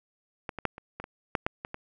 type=clicks; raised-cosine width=0.5 ms; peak=-18 / -21 / -10 / -27 / -22 / -25 / -10 / -11 / -20 / -21 dBFS; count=10; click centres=0.492 / 0.587 / 0.653 / 0.781 / 1 / 1.041 / 1.352 / 1.465 / 1.649 / 1.744 s; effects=none